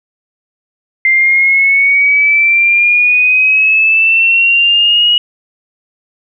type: exponential sweep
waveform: sine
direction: up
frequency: 2088 to 2910 Hz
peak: -6 dBFS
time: 1.05-5.18 s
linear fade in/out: 2 ms
effects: none